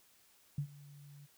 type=tone with ADSR envelope; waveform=sine; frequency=143.9 Hz; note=D3; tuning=35 cents flat; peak=-31 dBFS; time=0.58-1.27 s; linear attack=4 ms; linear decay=82 ms; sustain=-21 dB; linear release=24 ms; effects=white hiss -67 dBFS RMS until 1.37 s